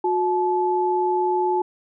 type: tone pair together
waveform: sine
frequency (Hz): 362.9 / 864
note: F#4 / A5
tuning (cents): -34 / -32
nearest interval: octave + minor third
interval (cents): 1502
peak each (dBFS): -21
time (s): 0.04-1.62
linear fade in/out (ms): 5
effects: none